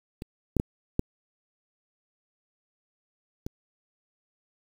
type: clicks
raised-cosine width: 3 ms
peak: -23 / -11 / -10 / -10 / -20 dBFS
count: 5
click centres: 0.221 / 0.567 / 0.599 / 0.994 / 3.465 s
effects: 7-bit